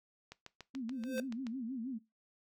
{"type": "click train", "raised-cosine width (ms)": 0.2, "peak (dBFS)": -30, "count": 9, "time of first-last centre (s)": [0.32, 1.468], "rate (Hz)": 6.97}
{"type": "tone with vibrato", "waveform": "sine", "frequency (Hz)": 245.5, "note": "B3", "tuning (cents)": -10, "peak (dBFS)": -37, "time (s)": [0.74, 1.99], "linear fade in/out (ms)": 20, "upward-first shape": "sine", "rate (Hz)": 6.3, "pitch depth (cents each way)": 180}
{"type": "tone with exponential growth", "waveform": "square", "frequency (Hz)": 518, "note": "C5", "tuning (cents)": -17, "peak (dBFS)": -33, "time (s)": [0.92, 1.2], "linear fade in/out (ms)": 2, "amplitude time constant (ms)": 59}
{"effects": ["noise-tail reverb RT60 0.2 s tail -19 dB re dry"]}